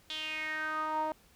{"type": "tone with band-pass filter sweep", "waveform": "sawtooth", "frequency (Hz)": 311.1, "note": "D#4", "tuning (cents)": 0, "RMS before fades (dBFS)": -35, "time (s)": [0.1, 1.12], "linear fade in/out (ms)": 0, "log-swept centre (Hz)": [3500, 770], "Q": 5.7, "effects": ["pink hiss -63 dBFS RMS until 1.35 s"]}